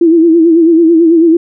sine tone with vibrato, 330.8 Hz, E4, 6 cents sharp, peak -3 dBFS, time 0.01-1.37 s, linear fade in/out 5 ms, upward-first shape sine, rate 9.1 Hz, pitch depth 71 cents each way, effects none

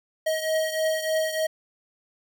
square beating tone pair, 632 / 635.3 Hz, D#5 / D#5, +27 / +36 cents, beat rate 3.3 Hz, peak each -25 / -30 dBFS, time 0.26-1.47 s, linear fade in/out 10 ms, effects none

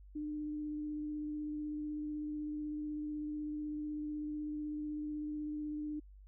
sine tone with vibrato, 300.6 Hz, D4, 40 cents sharp, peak -37 dBFS, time 0.15-6 s, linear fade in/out 10 ms, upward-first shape square, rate 16 Hz, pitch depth 9 cents each way, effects added 49 Hz sine -53 dBFS peak until 6.27 s

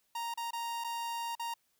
45% pulse tone with dropouts, 932.3 Hz, A#5, in tune, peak -35 dBFS, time 0.15-1.54 s, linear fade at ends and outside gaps 5 ms, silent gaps 0.34-0.374 / 0.508-0.531 / 0.84-0.844 / 1.353-1.395 s, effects white hiss -75 dBFS RMS until 1.79 s

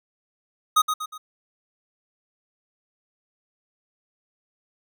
square tone with echo, 1251 Hz, D#6, 9 cents sharp, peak -15 dBFS, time 0.76-0.82 s, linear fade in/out 10 ms, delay 120 ms, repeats 3, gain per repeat -7 dB, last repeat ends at 1.18 s, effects none

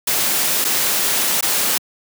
white noise with dropouts, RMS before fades -18 dBFS, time 0.07-1.78 s, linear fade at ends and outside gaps 5 ms, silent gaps 0.644-0.648 / 1.41-1.425 s, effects high-pass 150 Hz 12 dB/octave

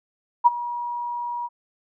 sine tone with ADSR envelope, 959 Hz, A#5, 49 cents sharp, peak -8 dBFS, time 0.44-1.49 s, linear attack 24 ms, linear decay 26 ms, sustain -18 dB, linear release 37 ms, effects none

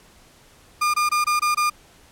35% pulse tone bursts, 1209 Hz, D6, 50 cents sharp, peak -16 dBFS, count 6, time 0.81-1.7 s, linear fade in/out 10 ms, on 130 ms, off 22 ms, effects pink hiss -52 dBFS RMS until 2.11 s + low-pass 12000 Hz 12 dB/octave

